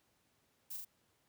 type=noise with echo; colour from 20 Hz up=violet; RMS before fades=-44 dBFS; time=0.7-0.77 s; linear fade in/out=10 ms; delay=40 ms; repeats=2; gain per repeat=-2 dB; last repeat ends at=0.85 s; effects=pink hiss -75 dBFS RMS until 1.28 s + high-pass 80 Hz 12 dB/octave